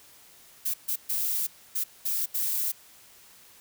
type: noise bursts at uneven times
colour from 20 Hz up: violet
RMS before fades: -28 dBFS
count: 6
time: 0.65-0.74 / 0.88-0.96 / 1.09-1.47 / 1.75-1.84 / 2.05-2.26 / 2.34-2.72 s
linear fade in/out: 10 ms
effects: white hiss -54 dBFS RMS until 3.6 s